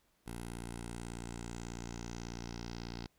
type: tone with low-pass filter sweep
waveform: 10% pulse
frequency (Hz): 58.27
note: A#1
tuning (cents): 0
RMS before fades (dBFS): -44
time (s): 0.26-3.07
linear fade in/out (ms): 10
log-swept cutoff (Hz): 11000 to 4800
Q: 3.8
effects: pink hiss -74 dBFS RMS until 3.18 s